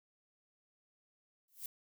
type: noise with exponential growth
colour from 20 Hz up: violet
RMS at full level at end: -39 dBFS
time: 1.48-1.66 s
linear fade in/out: 2 ms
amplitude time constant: 37 ms
effects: none